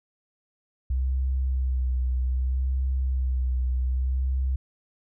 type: tone with vibrato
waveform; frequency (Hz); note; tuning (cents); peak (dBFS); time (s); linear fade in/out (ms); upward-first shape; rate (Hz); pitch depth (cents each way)
sine; 64.2; C2; -32; -22; 0.9-4.56; 5; sine; 0.64; 33
effects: none